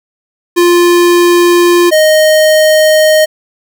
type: tone pair in turn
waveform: square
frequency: 349.2 / 621.1 Hz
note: F4 / D#5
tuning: 0 / -3 cents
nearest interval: minor seventh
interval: 997 cents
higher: second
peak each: -5 dBFS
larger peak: neither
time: 0.56-1.91 / 1.91-3.26 s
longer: neither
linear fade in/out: 20 ms
effects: none